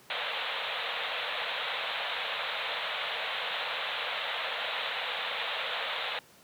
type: band-pass noise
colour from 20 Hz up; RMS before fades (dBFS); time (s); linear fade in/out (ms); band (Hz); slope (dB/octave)
white; -34; 0.1-6.19; 2; 460 to 3900; 96
effects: pink hiss -57 dBFS RMS until 6.43 s + high-pass 150 Hz 12 dB/octave